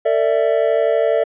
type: chord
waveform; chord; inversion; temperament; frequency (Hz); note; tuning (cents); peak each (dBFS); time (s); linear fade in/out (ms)
triangle; A suspended fourth; none; equal with one note detuned; 451.1 / 587.3 / 659.3; A4 / D5 / E5; +43 / 0 / 0; -16; 0.05-1.24; 10
effects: resampled to 8000 Hz